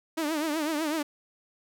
sawtooth tone with vibrato, 309 Hz, D#4, 12 cents flat, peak -23 dBFS, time 0.17-1.03 s, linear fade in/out 10 ms, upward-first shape triangle, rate 8 Hz, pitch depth 130 cents each way, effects none

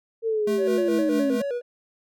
sine linear sweep, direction down, 457.4 to 255.5 Hz, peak -21 dBFS, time 0.22-1.39 s, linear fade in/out 50 ms
square tone with tremolo, 216.6 Hz, A3, 27 cents flat, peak -26 dBFS, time 0.47-1.42 s, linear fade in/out 5 ms, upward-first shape sine, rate 4.6 Hz, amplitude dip 70%
triangle tone with vibrato, 522 Hz, C5, 4 cents flat, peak -23 dBFS, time 0.57-1.62 s, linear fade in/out 50 ms, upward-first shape square, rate 4.8 Hz, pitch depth 130 cents each way
effects none

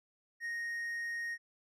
triangle tone, 1864.7 Hz, A#6, in tune, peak -34 dBFS, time 0.4-1.38 s, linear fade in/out 50 ms, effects resampled to 32000 Hz

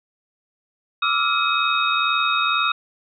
sine tone cluster, 1169 / 1309 / 1391 / 2538 / 3731 Hz, D6 / E6 / F6 / D#7 / A#7, -8 / -13 / -7 / +34 / +1 cents, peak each -24 dBFS, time 1.02-2.72 s, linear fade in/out 5 ms, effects none

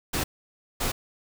pink noise bursts at uneven times, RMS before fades -27 dBFS, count 2, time 0.13-0.24 / 0.8-0.92 s, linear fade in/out 10 ms, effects none

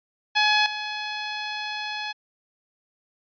10% pulse tone with level steps, 845 Hz, G#5, 30 cents sharp, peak -9 / -20 dBFS, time 0.35-2.13 s, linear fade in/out 20 ms, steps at 0.66 s, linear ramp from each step 2 ms, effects resampled to 11025 Hz

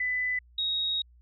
sine tone pair in turn, 1999 / 3774 Hz, B6 / A#7, +20 / +21 cents, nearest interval major seventh, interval 1101 cents, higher second, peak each -26 dBFS, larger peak neither, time 0-0.39 / 0.58-1.02 s, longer second, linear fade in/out 5 ms, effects added 60 Hz sine -54 dBFS peak until 1.21 s

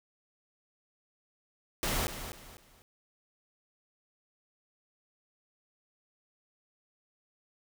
pink noise with echo, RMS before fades -31 dBFS, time 1.83-2.07 s, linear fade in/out 0 ms, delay 250 ms, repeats 3, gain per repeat -10 dB, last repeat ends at 2.82 s, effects none

